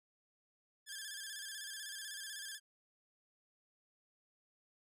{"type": "tone with vibrato", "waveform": "10% pulse", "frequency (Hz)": 1661.2, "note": "G#6", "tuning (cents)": 0, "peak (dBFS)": -35, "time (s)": [0.86, 2.6], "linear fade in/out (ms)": 50, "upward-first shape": "square", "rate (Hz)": 16, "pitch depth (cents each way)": 63, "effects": []}